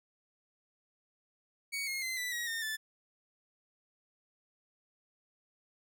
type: tone with pitch steps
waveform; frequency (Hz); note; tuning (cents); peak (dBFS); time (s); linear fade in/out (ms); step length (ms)
sawtooth; 2240 / 2150 / 2064 / 1980.7 / 1901.1 / 1824.7 / 1751.4; C#7 / C7 / C7 / B6 / A#6 / A#6 / A6; +18 / +47 / -24 / +5 / +34 / -37 / -8; -31; 1.72-2.77; 20; 150
effects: none